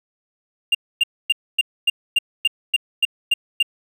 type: tone bursts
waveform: triangle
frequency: 2798 Hz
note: F7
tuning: 3 cents sharp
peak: -11 dBFS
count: 11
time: 0.72-3.628 s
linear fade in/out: 5 ms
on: 28 ms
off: 260 ms
effects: none